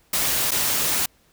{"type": "noise with dropouts", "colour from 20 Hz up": "white", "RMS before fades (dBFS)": -22, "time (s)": [0.13, 1.06], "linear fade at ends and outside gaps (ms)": 5, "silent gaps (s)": [0.509, 0.516], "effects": ["pink hiss -60 dBFS RMS until 1.32 s"]}